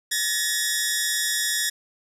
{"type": "tone pair together", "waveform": "10% pulse", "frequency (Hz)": [1716, 1877.6], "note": ["A6", "A#6"], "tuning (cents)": [-44, 12], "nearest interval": "major second", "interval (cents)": 156, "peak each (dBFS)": -16, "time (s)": [0.11, 1.7], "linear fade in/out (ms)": 10, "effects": ["resampled to 32000 Hz", "8-bit"]}